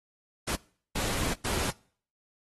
pink noise bursts at uneven times, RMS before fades -31 dBFS, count 3, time 0.47-0.56 / 0.95-1.34 / 1.44-1.71 s, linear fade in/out 10 ms, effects noise-tail reverb RT60 0.5 s tail -23 dB re dry + AAC 32 kbps

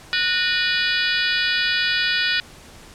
harmonic tone with a mistuned harmonic, 490 Hz, B4, 14 cents flat, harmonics 3 / 4 / 5 / 6 / 7 / 8 / 9 / 10, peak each -24 / -25 / -26 / -27 / -27 / -28 / -29 / -29 dBFS, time 0.13-2.4 s, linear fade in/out 0 ms, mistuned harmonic 4, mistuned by -110 cents, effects pink hiss -44 dBFS RMS until 2.94 s + low-pass 10000 Hz 12 dB/octave

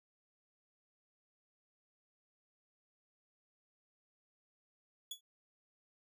sawtooth tone with exponential decay, 3389 Hz, G#7, 34 cents sharp, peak -35 dBFS, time 5.11-5.21 s, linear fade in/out 5 ms, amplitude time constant 21 ms, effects none

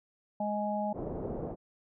harmonic tone, 208.5 Hz, G#3, 7 cents sharp, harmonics 1 / 3 / 4, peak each -34 / -34 / -34 dBFS, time 0.4-0.93 s, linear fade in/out 5 ms
white low-pass noise, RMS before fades -37 dBFS, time 0.93-1.56 s, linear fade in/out 50 ms, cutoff 610 Hz, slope 24 dB/octave
effects none

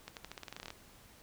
accelerating click train, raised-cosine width 0.2 ms, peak -26 dBFS, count 14, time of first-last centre 0.08-0.704 s, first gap 88 ms, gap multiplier 0.89, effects pink hiss -59 dBFS RMS until 1.22 s

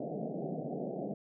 pink band-pass noise, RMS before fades -38 dBFS, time 0-1.14 s, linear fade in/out 5 ms, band 140 to 740 Hz, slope 96 dB/octave, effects none

